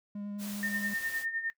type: tone with vibrato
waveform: triangle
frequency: 204.3 Hz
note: G#3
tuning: 28 cents flat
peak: -34 dBFS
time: 0.15-0.94 s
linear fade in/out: 5 ms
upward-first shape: sine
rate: 10 Hz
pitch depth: 11 cents each way
type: noise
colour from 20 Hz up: white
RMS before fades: -44 dBFS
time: 0.38-1.26 s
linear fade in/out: 50 ms
type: tone with tremolo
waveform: sine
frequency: 1820 Hz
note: A#6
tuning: 42 cents flat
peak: -29 dBFS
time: 0.63-1.5 s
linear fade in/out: 0 ms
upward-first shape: sine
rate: 9.8 Hz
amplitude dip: 65%
effects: noise-tail reverb RT60 0.1 s tail -18 dB re dry